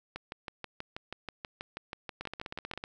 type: two click trains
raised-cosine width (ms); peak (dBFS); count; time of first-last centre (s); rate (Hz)
0.3; -22 / -22; 17 / 11; 0.16-2.736 / 2.21-2.839; 6.21 / 15.9
effects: none